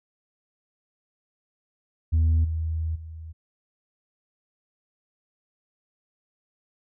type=tone with level steps; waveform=sine; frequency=80.4 Hz; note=E2; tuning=43 cents flat; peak=-15 / -24 / -36 dBFS; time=2.12-3.33 s; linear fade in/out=20 ms; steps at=2.44 / 2.95 s; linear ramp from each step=10 ms; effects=tanh soft clip ceiling -16 dBFS